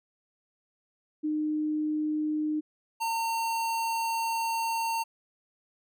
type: tone pair in turn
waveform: sine / square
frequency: 305.4 / 911.2 Hz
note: D#4 / A#5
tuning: -32 / -40 cents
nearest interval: octave + perfect fifth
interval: 1892 cents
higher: second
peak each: -26 / -28 dBFS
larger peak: first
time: 1.23-2.61 / 3-5.04 s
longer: second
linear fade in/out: 20 ms
effects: none